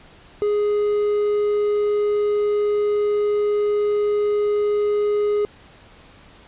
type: tone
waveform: triangle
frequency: 415.3 Hz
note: G#4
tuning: in tune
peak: -15 dBFS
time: 0.42-5.45 s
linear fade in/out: 0 ms
effects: pink hiss -48 dBFS RMS until 6.47 s + resampled to 8000 Hz